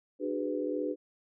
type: chord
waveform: sine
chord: G# half-diminished seventh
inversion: second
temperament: just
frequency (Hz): 299 / 373.8 / 415.3 / 498.4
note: D4 / F#4 / G#4 / B4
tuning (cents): +31 / +18 / 0 / +16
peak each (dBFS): -34 / -37 / -37 / -35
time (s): 0.19-0.96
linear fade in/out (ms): 50
effects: none